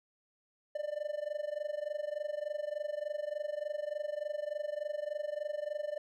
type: tone with amplitude modulation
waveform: triangle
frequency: 596 Hz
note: D5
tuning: 25 cents sharp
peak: -29 dBFS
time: 0.75-5.98 s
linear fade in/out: 5 ms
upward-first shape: sine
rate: 23.4 Hz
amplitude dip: 90%
effects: none